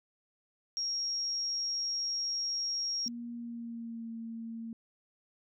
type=tone; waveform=sine; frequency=5588 Hz; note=F8; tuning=in tune; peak=-31 dBFS; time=0.77-3.08 s; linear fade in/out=0 ms
type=tone with pitch glide; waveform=sine; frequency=237 to 228 Hz; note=A#3 to A#3; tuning=+29 to -38 cents; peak=-38 dBFS; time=3.06-4.73 s; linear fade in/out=2 ms; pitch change=-67 cents; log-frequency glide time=3.33-4.11 s
effects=none